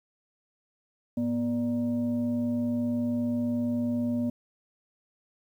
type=tone with frequency modulation; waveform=sine; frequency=241.4 Hz; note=B3; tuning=39 cents flat; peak=-25 dBFS; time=1.17-4.3 s; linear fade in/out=5 ms; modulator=348 Hz; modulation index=0.48; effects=10-bit